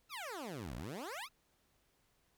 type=exponential two-way sweep; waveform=15% pulse; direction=down then up; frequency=1385 to 55 to 1385 Hz; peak=-36 dBFS; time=0.09-1.29 s; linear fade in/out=50 ms; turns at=0.75 s; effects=pink hiss -75 dBFS RMS until 2.37 s